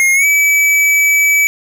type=tone with pitch glide; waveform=square; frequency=2140 to 2294 Hz; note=C7 to D7; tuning=+38 to -41 cents; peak=-9 dBFS; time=0-1.47 s; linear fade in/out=0 ms; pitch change=+121 cents; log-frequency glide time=0.14-0.26 s; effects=none